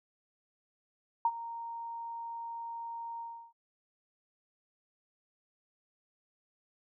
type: tone with ADSR envelope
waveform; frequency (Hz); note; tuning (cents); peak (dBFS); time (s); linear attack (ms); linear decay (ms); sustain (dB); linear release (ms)
sine; 928; A#5; -8; -22; 1.25-3.53; 3; 52; -16; 330
effects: none